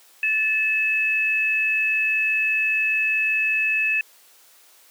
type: tone pair together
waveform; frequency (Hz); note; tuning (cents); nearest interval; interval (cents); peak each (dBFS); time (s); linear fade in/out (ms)
sine; 1749 / 2594; A6 / E7; -11 / -28; perfect fifth; 683; -27 / -19; 0.23-4.01; 2
effects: white hiss -53 dBFS RMS until 4.9 s + high-pass 400 Hz 12 dB/octave